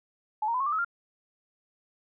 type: tone with pitch steps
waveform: sine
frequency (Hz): 857 / 929.2 / 1007.4 / 1092.3 / 1184.3 / 1284 / 1392.2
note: A5 / A#5 / B5 / C#6 / D6 / E6 / F6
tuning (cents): -46 / -6 / +34 / -26 / +14 / -46 / -6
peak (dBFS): -25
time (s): 0.42-0.847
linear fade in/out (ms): 5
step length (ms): 61
effects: none